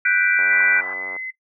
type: chord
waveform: sine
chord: G major seventh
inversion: third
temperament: equal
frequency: 1480 / 1568 / 1975.5 / 2349 Hz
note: F#6 / G6 / B6 / D7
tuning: 0 / 0 / 0 / 0 cents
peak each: -18 / -23 / -22 / -22 dBFS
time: 0.05-0.81 s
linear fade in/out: 5 ms
type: click train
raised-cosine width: 1 ms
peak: -20 dBFS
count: 73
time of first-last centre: 0.39-1.164 s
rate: 93 Hz
type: tone with pitch glide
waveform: sine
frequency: 1975.5 to 2043 Hz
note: B6 to C7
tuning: 0 to -42 cents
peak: -26 dBFS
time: 0.5-1.31 s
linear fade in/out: 10 ms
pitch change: +58 cents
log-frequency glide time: 0.73-1.15 s
type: band-pass noise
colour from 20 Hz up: white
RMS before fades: -37 dBFS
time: 0.53-0.94 s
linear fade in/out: 0 ms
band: 760 to 1700 Hz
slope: 48 dB/octave
effects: noise-tail reverb RT60 0.1 s tail -18 dB re dry + high-pass 400 Hz 12 dB/octave